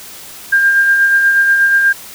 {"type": "tone with tremolo", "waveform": "sine", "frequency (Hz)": 1600, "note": "G6", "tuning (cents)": 35, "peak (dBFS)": -6, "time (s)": [0.52, 1.93], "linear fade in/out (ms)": 10, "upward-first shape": "sine", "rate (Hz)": 8.3, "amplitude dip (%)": 35, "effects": ["white hiss -33 dBFS RMS until 2.14 s"]}